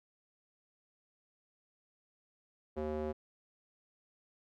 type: tone with band-pass filter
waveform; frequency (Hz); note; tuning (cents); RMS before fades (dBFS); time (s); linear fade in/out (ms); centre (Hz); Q
square; 76.5; D#2; -29; -37; 2.76-3.13; 20; 450; 1.8
effects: none